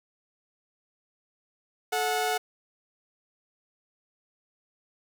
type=tone pair together; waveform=sawtooth; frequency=434.6 / 730.9 Hz; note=A4 / F#5; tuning=-21 / -21 cents; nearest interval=major sixth; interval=900 cents; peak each=-26 / -23 dBFS; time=1.92-2.38 s; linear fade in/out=10 ms; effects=none